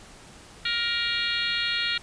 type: harmonic tone with a mistuned harmonic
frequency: 470 Hz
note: A#4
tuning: 14 cents sharp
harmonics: 3 / 4 / 5 / 6 / 7 / 8 / 9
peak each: -32 / -32 / -32 / -32 / -32 / -32 / -32 dBFS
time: 0.65-1.98 s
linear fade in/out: 5 ms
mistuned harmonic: 7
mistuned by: +19 cents
effects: pink hiss -48 dBFS RMS until 2.02 s + resampled to 22050 Hz